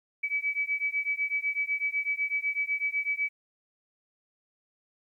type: beating tone pair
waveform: sine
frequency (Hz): 2285 / 2293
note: D7 / D7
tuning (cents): -48 / -42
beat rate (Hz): 8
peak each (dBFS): -30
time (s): 0.23-3.29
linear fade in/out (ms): 10
effects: 11-bit